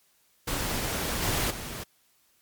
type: noise with level steps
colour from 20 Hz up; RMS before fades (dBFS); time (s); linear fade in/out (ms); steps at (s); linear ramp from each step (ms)
pink; -30 / -27 / -37; 0.47-1.84; 10; 1.22 / 1.5; 10
effects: white hiss -66 dBFS RMS until 2.41 s + MP3 96 kbps